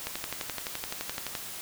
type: click train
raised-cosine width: 0.2 ms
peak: -15 dBFS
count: 16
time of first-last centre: 0.07-1.352 s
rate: 11.7 Hz
effects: white hiss -40 dBFS RMS until 1.61 s